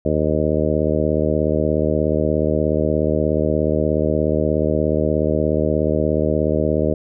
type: harmonic tone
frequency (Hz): 76.8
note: D#2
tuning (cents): -22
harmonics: 1 / 2 / 3 / 4 / 5 / 6 / 7 / 8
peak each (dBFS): -24 / -24 / -24 / -24 / -24 / -24 / -24 / -24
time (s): 0.05-6.94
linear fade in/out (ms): 5
effects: none